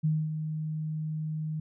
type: tone with ADSR envelope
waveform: sine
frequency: 155.56 Hz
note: D#3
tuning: in tune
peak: -22 dBFS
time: 0.03-1.6 s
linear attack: 19 ms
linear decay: 240 ms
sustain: -8 dB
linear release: 5 ms
effects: none